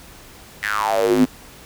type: tone with high-pass filter sweep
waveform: square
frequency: 52.3 Hz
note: G#1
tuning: 13 cents sharp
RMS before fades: -18 dBFS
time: 0.62-1.26 s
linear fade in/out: 20 ms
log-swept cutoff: 2000 to 220 Hz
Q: 7.8
effects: pink hiss -43 dBFS RMS until 1.65 s